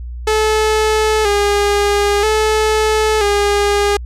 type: tone with vibrato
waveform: sawtooth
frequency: 420 Hz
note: G#4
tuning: 19 cents sharp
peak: -8 dBFS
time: 0.27-3.97 s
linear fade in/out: 5 ms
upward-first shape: square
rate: 0.51 Hz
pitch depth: 51 cents each way
effects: added 60 Hz sine -24 dBFS peak until 4.05 s + low-pass 10000 Hz 12 dB/octave